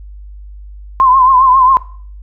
sine tone with vibrato, 1039 Hz, C6, 12 cents flat, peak -5 dBFS, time 1-1.77 s, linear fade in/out 0 ms, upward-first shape triangle, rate 7.4 Hz, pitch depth 83 cents each way, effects noise-tail reverb RT60 0.5 s tail -19 dB re dry + added 50 Hz sine -29 dBFS peak until 2.22 s

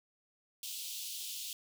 pink high-pass noise, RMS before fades -42 dBFS, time 0.63-1.53 s, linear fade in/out 2 ms, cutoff 2900 Hz, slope 48 dB/octave, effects none

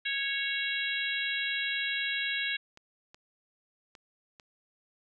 harmonic tone, 552 Hz, C#5, 7 cents flat, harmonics 3 / 4 / 5 / 6 / 7, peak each -34 / -35 / -36 / -37 / -37 dBFS, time 0.05-2.57 s, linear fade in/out 10 ms
clicks, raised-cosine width 0.2 ms, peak -33 dBFS, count 4, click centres 2.774 / 3.145 / 3.952 / 4.398 s
effects none

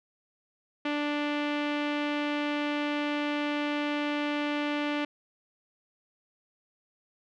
sawtooth tone with low-pass filter, 293.7 Hz, D4, in tune, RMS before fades -30 dBFS, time 0.85-5.05 s, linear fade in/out 5 ms, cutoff 2800 Hz, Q 2, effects none

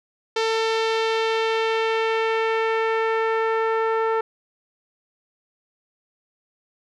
sawtooth tone with low-pass filter sweep, 447.5 Hz, A4, 29 cents sharp, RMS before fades -22 dBFS, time 0.36-4.21 s, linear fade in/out 5 ms, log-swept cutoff 4700 to 1400 Hz, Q 1.4, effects none

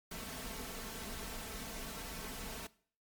pink noise with comb filter, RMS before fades -44 dBFS, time 0.11-2.67 s, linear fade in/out 5 ms, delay 4.5 ms, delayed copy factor +0.6, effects noise-tail reverb RT60 0.5 s tail -20 dB re dry + MP3 96 kbps

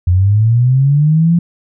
sine linear sweep, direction up, 86.1 to 173.4 Hz, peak -7 dBFS, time 0.07-1.39 s, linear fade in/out 5 ms, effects none

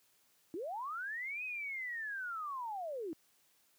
sine linear two-way sweep, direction up then down, 300 to 2549 to 300 Hz, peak -38 dBFS, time 0.54-3.13 s, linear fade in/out 0 ms, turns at 1.44 s, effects white hiss -71 dBFS RMS until 3.78 s + high-pass 100 Hz 12 dB/octave

